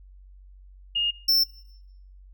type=tone pair in turn; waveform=sine / square; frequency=2842 / 5365 Hz; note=F7 / E8; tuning=+30 / +30 cents; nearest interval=major seventh; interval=1100 cents; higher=second; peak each=-22 / -17 dBFS; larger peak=second; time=0.95-1.11 / 1.28-1.44 s; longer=neither; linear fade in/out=10 ms; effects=noise-tail reverb RT60 0.8 s tail -21 dB re dry + added 47 Hz sine -46 dBFS peak until 2.33 s